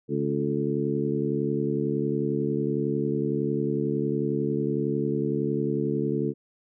harmonic tone with a mistuned harmonic, 71 Hz, C#2, 42 cents sharp, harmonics 2 / 3 / 4 / 5 / 6, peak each -30 / -30 / -30 / -30 / -30 dBFS, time 0.08-6.34 s, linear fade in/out 50 ms, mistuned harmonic 6, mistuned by +42 cents, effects none

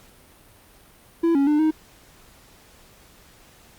triangle tone with pitch steps, 334.4 / 278.4 / 298.8 / 313.2 Hz, E4 / C#4 / D4 / D#4, +25 / +8 / +30 / +11 cents, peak -14 dBFS, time 1.23-1.71 s, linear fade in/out 10 ms, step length 120 ms, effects pink hiss -52 dBFS RMS until 3.78 s + Opus 48 kbps

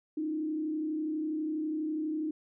sine tone with frequency modulation, 310 Hz, D#4, 6 cents flat, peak -30 dBFS, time 0.17-2.31 s, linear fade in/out 5 ms, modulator 32.2 Hz, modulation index 0.52, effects none

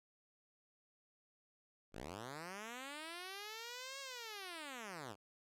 5% pulse linear two-way sweep, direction up then down, 41.2 to 554.4 to 89.1 Hz, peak -35 dBFS, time 1.92-5.16 s, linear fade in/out 50 ms, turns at 4 s, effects low-pass 12000 Hz 12 dB/octave

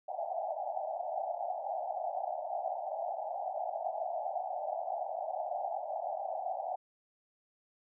white band-pass noise, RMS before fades -37 dBFS, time 0.08-6.76 s, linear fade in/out 10 ms, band 610 to 810 Hz, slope 96 dB/octave, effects none

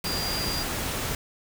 sine tone in noise, 4782 Hz, D8, 30 cents sharp, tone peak -30 dBFS, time 0.05-0.63 s, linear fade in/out 2 ms, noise pink, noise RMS -30 dBFS, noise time 0.04-1.15 s, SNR -3 dB, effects none

